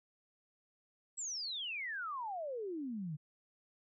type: exponential sweep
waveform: sine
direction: down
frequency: 7902 to 142.8 Hz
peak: -38 dBFS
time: 1.17-3.17 s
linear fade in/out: 20 ms
effects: none